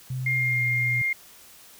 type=tone with pitch glide; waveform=sine; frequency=128.9 to 122.51 Hz; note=C3 to B2; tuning=-26 to -14 cents; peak=-27 dBFS; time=0.1-1.02 s; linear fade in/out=5 ms; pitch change=-88 cents; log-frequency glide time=0.34-0.63 s
type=tone; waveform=sine; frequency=2120 Hz; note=C7; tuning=22 cents sharp; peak=-22 dBFS; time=0.26-1.13 s; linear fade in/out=5 ms
effects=white hiss -50 dBFS RMS until 1.79 s